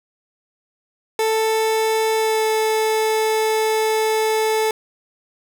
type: tone with pitch glide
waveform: 30% pulse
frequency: 441.3 to 437.5 Hz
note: A4 to A4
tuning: +5 to -10 cents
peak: -14 dBFS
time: 1.19-4.71 s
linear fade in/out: 2 ms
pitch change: -15 cents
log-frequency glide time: 2.16-2.45 s
effects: none